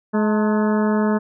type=harmonic tone with a mistuned harmonic; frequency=212.5 Hz; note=G#3; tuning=40 cents sharp; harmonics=1 / 2 / 3 / 4 / 5 / 6 / 7 / 8; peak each=-17 / -23 / -27 / -29 / -31 / -33 / -34 / -35 dBFS; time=0.13-1.19 s; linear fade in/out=20 ms; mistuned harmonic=4; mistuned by=+76 cents; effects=none